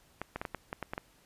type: clicks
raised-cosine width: 0.5 ms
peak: -20 dBFS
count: 9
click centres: 0.216 / 0.36 / 0.415 / 0.452 / 0.547 / 0.729 / 0.827 / 0.935 / 0.979 s
effects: pink hiss -64 dBFS RMS until 1.25 s + resampled to 32000 Hz